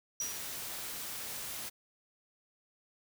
triangle tone with exponential decay, 5800 Hz, F#8, 35 cents flat, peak -30 dBFS, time 0.2-0.54 s, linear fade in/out 2 ms, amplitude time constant 73 ms
white noise, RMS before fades -41 dBFS, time 0.2-1.7 s, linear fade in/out 20 ms
effects none

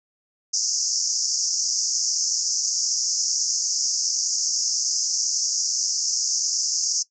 white band-pass noise, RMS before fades -24 dBFS, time 0.53-7.03 s, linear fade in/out 10 ms, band 5000 to 6800 Hz, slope 96 dB/octave, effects noise-tail reverb RT60 0.1 s tail -19 dB re dry

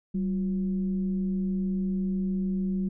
sine tone with frequency modulation, 190.8 Hz, G3, 47 cents flat, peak -25 dBFS, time 0.14-2.89 s, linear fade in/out 10 ms, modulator 164 Hz, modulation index 0.36, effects none

